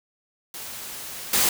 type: noise with level steps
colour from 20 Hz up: white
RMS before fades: -36 / -20 dBFS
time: 0.54-1.49 s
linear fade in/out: 2 ms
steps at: 1.33 s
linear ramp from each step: 5 ms
effects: none